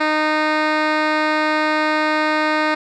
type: tone with low-pass filter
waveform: 10% pulse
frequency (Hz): 307.7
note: D#4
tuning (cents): -19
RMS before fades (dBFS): -18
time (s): 0-2.75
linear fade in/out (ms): 10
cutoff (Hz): 3100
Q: 1.4
effects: none